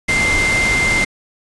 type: tone in noise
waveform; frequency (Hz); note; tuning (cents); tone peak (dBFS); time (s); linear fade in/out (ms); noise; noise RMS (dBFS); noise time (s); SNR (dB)
sine; 2090; C7; -2; -14; 0.08-1.05; 10; pink; -20; 0.08-1.05; +3
effects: resampled to 22050 Hz